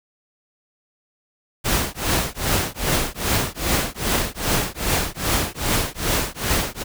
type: noise with tremolo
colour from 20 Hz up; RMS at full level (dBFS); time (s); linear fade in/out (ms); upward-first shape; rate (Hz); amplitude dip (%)
pink; -18; 1.64-6.84; 20; triangle; 2.5; 100
effects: none